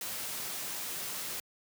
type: noise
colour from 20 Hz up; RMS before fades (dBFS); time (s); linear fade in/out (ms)
white; -38; 0.01-1.4; 2
effects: high-pass 100 Hz 12 dB/octave